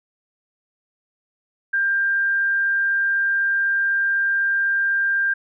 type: tone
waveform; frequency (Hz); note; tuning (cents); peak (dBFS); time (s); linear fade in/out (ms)
sine; 1592; G6; +26; -17; 1.73-5.34; 10
effects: none

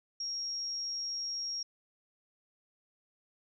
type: tone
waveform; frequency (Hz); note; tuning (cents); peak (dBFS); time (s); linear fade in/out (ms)
sine; 5588; F8; 0; -34; 0.2-1.63; 5
effects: none

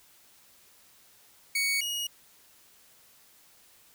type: tone pair in turn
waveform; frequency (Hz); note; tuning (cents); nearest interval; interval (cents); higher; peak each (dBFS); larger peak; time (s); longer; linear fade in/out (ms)
sawtooth; 2232 / 2886; C#7 / F#7; +11 / -44; major third; 445; second; -22 / -27; first; 1.55-1.81 / 1.81-2.07; neither; 5
effects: white hiss -59 dBFS RMS until 3.94 s

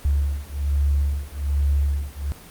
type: beating tone pair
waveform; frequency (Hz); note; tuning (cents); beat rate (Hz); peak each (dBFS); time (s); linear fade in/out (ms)
sine; 70.4 / 71.6; C#2 / D2; +27 / -43; 1.2; -22; 0.05-2.32; 0
effects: pink hiss -44 dBFS RMS until 2.5 s + Opus 24 kbps

